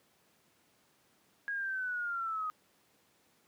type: linear sweep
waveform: sine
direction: down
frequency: 1649 to 1244.5 Hz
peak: -33 dBFS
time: 1.48-2.5 s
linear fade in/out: 0 ms
effects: pink hiss -69 dBFS RMS until 3.47 s + high-pass 150 Hz 12 dB/octave